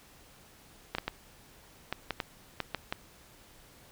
clicks, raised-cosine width 0.3 ms, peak -15 dBFS, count 9, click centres 0.95 / 0.984 / 1.08 / 1.926 / 2.107 / 2.202 / 2.603 / 2.747 / 2.925 s, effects pink hiss -57 dBFS RMS until 3.91 s

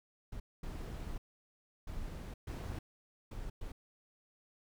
brown noise bursts at uneven times, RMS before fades -42 dBFS, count 6, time 0.32-0.4 / 0.63-1.18 / 1.87-2.34 / 2.47-2.79 / 3.31-3.5 / 3.61-3.72 s, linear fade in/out 5 ms, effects none

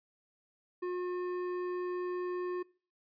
sine tone with hard clipping, 359.5 Hz, F#4, 50 cents flat, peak -35 dBFS, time 0.82-2.63 s, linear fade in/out 10 ms, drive 10 dB, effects noise-tail reverb RT60 0.4 s tail -23 dB re dry + resampled to 11025 Hz

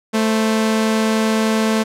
sawtooth tone pair together, 220 / 523.3 Hz, A3 / C5, 0 / 0 cents, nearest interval octave + minor third, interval 1500 cents, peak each -11 / -22 dBFS, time 0.13-1.84 s, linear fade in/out 20 ms, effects low-pass 11000 Hz 12 dB/octave

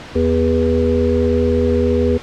harmonic tone, 81.4 Hz, E2, 21 cents flat, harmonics 1 / 3 / 5 / 6, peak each -18 / -18 / -18 / -18 dBFS, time 0.15-2.18 s, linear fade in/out 10 ms, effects pink hiss -33 dBFS RMS until 2.22 s + low-pass 4000 Hz 12 dB/octave

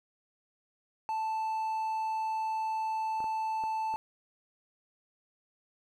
triangle tone, 880 Hz, A5, in tune, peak -28 dBFS, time 1.09-3.96 s, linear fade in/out 0 ms
clicks, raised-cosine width 1 ms, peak -31 dBFS, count 4, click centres 3.204 / 3.242 / 3.638 / 3.94 s
effects none

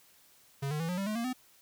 square tone with pitch steps, 138.59 / 151.13 / 164.81 / 179.73 / 196 / 213.7 / 233.1 / 254.2 Hz, C#3 / D3 / E3 / F3 / G3 / G#3 / A#3 / C4, 0 / +50 / 0 / +50 / 0 / +50 / 0 / -50 cents, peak -32 dBFS, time 0.62-1.332 s, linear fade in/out 10 ms, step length 89 ms, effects white hiss -62 dBFS RMS until 1.61 s

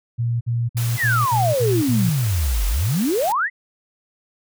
sine tone bursts, 118 Hz, A#2, 22 cents sharp, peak -18 dBFS, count 7, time 0.18-2.108 s, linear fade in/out 20 ms, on 230 ms, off 53 ms
white noise, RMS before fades -31 dBFS, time 0.77-3.32 s, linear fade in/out 0 ms
sine exponential two-way sweep, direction down then up, 2093 to 43.8 to 2093 Hz, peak -17 dBFS, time 0.97-3.5 s, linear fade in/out 50 ms, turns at 2.67 s
effects none

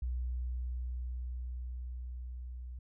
sine tone with level ramp, 61.74 Hz, B1, in tune, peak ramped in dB -32 to -41 dBFS, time 0.02-2.79 s, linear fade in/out 5 ms, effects none

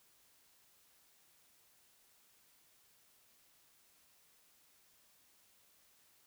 silence, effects white hiss -69 dBFS RMS until 6.26 s

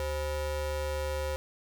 square ring-modulated tone, 227.1 Hz, A#3, 45 cents flat, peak -28 dBFS, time 0-1.36 s, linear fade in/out 0 ms, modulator 299 Hz, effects 11-bit

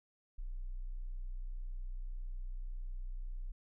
sine tone, 30.87 Hz, B0, in tune, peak -38 dBFS, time 0.38-3.52 s, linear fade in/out 10 ms, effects none

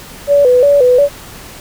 sine tone with vibrato, 533 Hz, C5, 32 cents sharp, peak -5 dBFS, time 0.27-1.09 s, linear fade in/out 50 ms, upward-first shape square, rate 2.8 Hz, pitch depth 120 cents each way, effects pink hiss -33 dBFS RMS until 1.6 s

